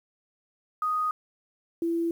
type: tone pair in turn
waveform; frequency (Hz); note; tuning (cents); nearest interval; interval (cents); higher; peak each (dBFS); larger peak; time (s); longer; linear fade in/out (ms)
sine; 1244.5 / 335.4; D#6 / E4; 0 / +30; octave + major seventh; 2270; first; -24; neither; 0.82-1.11 / 1.82-2.11; neither; 2
effects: 9-bit